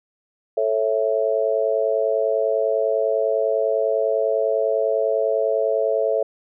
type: chord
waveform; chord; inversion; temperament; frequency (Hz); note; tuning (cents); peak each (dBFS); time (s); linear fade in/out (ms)
sine; A major; none; just; 440 / 550 / 660; A4 / C#5 / E5; 0 / -14 / +2; -22; 0.57-6.23; 5
effects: none